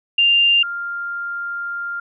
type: tone pair in turn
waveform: sine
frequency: 2794 / 1397 Hz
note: F7 / F6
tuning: 0 / 0 cents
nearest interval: octave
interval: 1200 cents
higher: first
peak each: -11 / -23 dBFS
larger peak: first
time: 0.18-0.63 / 0.63-2 s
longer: second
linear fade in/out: 5 ms
effects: none